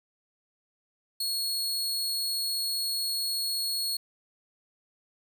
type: tone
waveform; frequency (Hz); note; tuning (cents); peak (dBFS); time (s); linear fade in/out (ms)
sawtooth; 4331; C#8; -41; -25; 1.2-3.97; 5
effects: 10-bit